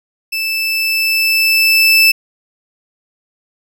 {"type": "tone with level ramp", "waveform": "30% pulse", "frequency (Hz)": 2637, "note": "E7", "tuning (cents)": 0, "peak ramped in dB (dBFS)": [-14, -3], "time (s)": [0.32, 2.12], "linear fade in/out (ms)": 10, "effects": []}